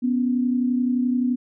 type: tone pair together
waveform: sine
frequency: 246.9 / 278.5 Hz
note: B3 / C#4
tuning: 0 / +8 cents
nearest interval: major second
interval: 208 cents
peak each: -19 / -27 dBFS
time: 0.02-1.36 s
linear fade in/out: 20 ms
effects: none